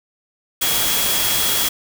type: tone in noise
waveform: sine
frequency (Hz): 3322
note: G#7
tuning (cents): 0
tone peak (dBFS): -24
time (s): 0.61-1.69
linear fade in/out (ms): 10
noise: white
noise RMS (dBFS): -19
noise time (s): 0.61-1.69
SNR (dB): -8
effects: none